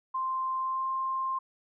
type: tone with pitch glide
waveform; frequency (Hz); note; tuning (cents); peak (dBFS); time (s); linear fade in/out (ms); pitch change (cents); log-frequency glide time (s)
sine; 1046 to 1055.1; C6 to C6; -1 to +14; -28; 0.14-1.39; 10; +15; 0.57-0.88
effects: none

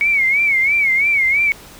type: tone with vibrato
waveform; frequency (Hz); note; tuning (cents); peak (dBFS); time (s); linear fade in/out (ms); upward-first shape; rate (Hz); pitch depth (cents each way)
sine; 2217; C#7; 0; -12; 0.01-1.52; 0; sine; 3; 110
effects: pink hiss -40 dBFS RMS until 1.79 s

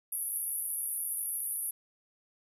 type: band-pass noise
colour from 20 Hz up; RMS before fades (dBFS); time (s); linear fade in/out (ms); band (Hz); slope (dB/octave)
white; -35; 0.12-1.71; 5; 10000 to 12000; 96
effects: none

